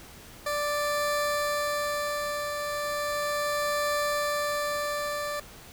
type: tone with tremolo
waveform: 20% pulse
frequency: 587.3 Hz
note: D5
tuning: in tune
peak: -20 dBFS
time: 0.46-5.4 s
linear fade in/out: 5 ms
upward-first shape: triangle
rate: 0.36 Hz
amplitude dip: 45%
effects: pink hiss -48 dBFS RMS until 5.72 s